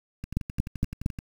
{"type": "two click trains", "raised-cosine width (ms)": 5, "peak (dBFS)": [-12, -23], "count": [4, 12], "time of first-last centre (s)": [[0.37, 1.061], [0.24, 1.188]], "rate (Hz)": [4.34, 11.6], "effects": ["7-bit"]}